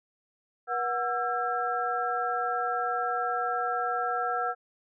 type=tone cluster; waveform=sine; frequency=483.9 / 733 / 1342 / 1619 Hz; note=B4 / F#5 / E6 / G#6; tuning=-35 / -16 / +31 / -45 cents; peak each=-35 / -30 / -30 / -37 dBFS; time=0.67-4.55 s; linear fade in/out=50 ms; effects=none